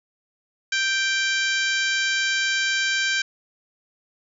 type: harmonic tone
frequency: 784 Hz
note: G5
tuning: in tune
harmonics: 2 / 3 / 4 / 5 / 6 / 7 / 8 / 9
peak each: -23 / -27 / -29 / -31 / -33 / -34 / -35 / -36 dBFS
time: 0.72-3.22 s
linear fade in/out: 5 ms
effects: none